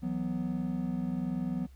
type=chord; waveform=triangle; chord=E suspended second; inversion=none; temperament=just; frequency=164.81 / 185.42 / 247.2 Hz; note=E3 / F#3 / B3; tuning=0 / +4 / +2 cents; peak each=-35 / -32 / -32 dBFS; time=0.02-1.67 s; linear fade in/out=20 ms; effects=added 66 Hz sine -50 dBFS peak until 1.75 s + pink hiss -67 dBFS RMS until 1.75 s